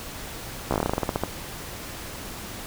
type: slowing click train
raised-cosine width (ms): 1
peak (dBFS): -9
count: 15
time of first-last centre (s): 0.71-1.236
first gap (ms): 14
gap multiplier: 1.14
effects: pink hiss -37 dBFS RMS until 2.66 s